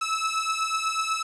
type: beating tone pair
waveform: sawtooth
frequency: 1300 / 1308.1 Hz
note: E6 / E6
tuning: -24 / -14 cents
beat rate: 8.1 Hz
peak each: -24 dBFS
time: 0.01-1.23 s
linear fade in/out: 10 ms
effects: resampled to 22050 Hz + 8-bit

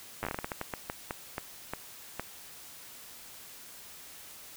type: slowing click train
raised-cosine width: 0.5 ms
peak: -18 dBFS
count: 17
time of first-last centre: 0.23-2.196 s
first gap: 9 ms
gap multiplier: 1.3
effects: white hiss -49 dBFS RMS until 4.56 s

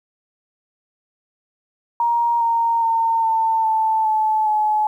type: tone with pitch steps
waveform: sine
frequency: 940 / 924.9 / 910.1 / 895.5 / 881.1 / 867 / 853.1 Hz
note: A#5 / A#5 / A#5 / A5 / A5 / A5 / G#5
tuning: +14 / -14 / -42 / +30 / +2 / -26 / +46 cents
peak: -15 dBFS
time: 2-4.87 s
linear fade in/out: 2 ms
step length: 410 ms
effects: 9-bit

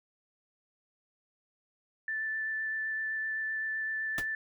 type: tone with vibrato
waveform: sine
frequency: 1760 Hz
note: A6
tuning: in tune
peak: -31 dBFS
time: 2.08-4.35 s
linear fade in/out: 2 ms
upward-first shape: sine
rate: 7.8 Hz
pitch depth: 9 cents each way
type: noise with exponential decay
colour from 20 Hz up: pink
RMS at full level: -31 dBFS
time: 4.18-4.26 s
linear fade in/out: 1 ms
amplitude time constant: 17 ms
effects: none

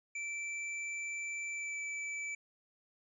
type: tone with pitch glide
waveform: square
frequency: 2332 to 2313 Hz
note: D7 to D7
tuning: -13 to -27 cents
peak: -38 dBFS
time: 0.15-2.35 s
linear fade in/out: 5 ms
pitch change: -14 cents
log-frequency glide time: 1.52-1.79 s
effects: resampled to 22050 Hz

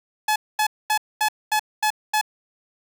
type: tone bursts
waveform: sawtooth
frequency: 855 Hz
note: A5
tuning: 50 cents flat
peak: -14 dBFS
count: 7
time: 0.28-2.213 s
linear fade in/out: 5 ms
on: 79 ms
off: 230 ms
effects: none

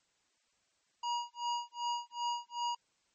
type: tone with tremolo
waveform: square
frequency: 955 Hz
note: A#5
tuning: 42 cents sharp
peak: -32 dBFS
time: 1.03-2.75 s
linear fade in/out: 5 ms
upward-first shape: sine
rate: 2.6 Hz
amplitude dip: 100%
effects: white hiss -75 dBFS RMS until 3.14 s + MP3 32 kbps

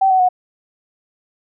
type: tone with pitch steps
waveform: sine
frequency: 771 / 750.8 / 731.1 Hz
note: G5 / F#5 / F#5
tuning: -29 / +25 / -21 cents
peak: -10 dBFS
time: 0.01-0.289 s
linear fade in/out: 10 ms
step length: 93 ms
effects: none

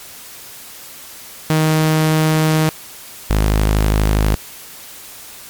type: tone pair in turn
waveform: sawtooth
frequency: 156.8 / 52.33 Hz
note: D#3 / G#1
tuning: +14 / +14 cents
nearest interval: octave + perfect fifth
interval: 1900 cents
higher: first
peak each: -8 dBFS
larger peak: neither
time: 1.5-2.69 / 3.3-4.35 s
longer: first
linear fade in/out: 0 ms
effects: white hiss -36 dBFS RMS until 5.49 s + MP3 96 kbps

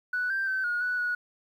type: tone with pitch steps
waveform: sine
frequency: 1482 / 1574 / 1537 / 1440 / 1479 / 1460 Hz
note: F#6 / G6 / G6 / F#6 / F#6 / F#6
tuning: +2 / +7 / -35 / -47 / -1 / -24 cents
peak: -25 dBFS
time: 0.13-1.15 s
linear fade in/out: 5 ms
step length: 170 ms
effects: tanh soft clip ceiling -21 dBFS + 10-bit

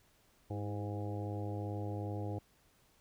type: harmonic tone with a mistuned harmonic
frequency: 102.6 Hz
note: G#2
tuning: 21 cents flat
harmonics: 1 / 2 / 3 / 4 / 5 / 6 / 7 / 8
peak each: -38 / -49 / -44 / -48 / -47 / -54 / -50 / -51 dBFS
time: 0.5-2.39 s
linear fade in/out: 5 ms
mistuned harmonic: 3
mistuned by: +41 cents
effects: pink hiss -69 dBFS RMS until 3 s

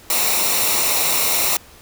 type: noise with comb filter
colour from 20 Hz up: white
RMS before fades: -18 dBFS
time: 0.1-1.57 s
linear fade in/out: 2 ms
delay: 0.62 ms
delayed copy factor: -0.6
effects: pink hiss -45 dBFS RMS until 1.81 s

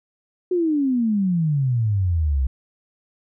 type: exponential sweep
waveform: sine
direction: down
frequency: 369.8 to 63.2 Hz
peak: -17 dBFS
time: 0.51-2.47 s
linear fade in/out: 5 ms
effects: none

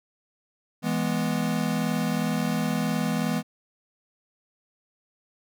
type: chord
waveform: square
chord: E major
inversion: none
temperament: equal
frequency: 164.81 / 207.7 / 246.9 Hz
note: E3 / G#3 / B3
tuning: 0 / 0 / 0 cents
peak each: -29 dBFS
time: 0.82-3.43 s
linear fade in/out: 50 ms
effects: none

